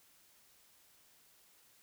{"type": "silence", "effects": ["white hiss -66 dBFS RMS until 1.82 s"]}